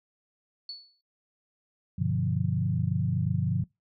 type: tone with exponential decay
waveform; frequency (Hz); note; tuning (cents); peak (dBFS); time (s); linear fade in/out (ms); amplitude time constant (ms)
sine; 4435; C#8; 0; -33; 0.69-1.01; 2; 68
type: chord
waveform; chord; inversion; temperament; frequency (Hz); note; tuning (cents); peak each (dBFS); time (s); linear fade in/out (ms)
sine; G dominant seventh; none; equal; 98 / 123.47 / 146.83 / 174.61; G2 / B2 / D3 / F3; 0 / 0 / 0 / 0; -30; 1.98-3.64; 10
effects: noise-tail reverb RT60 0.2 s tail -23 dB re dry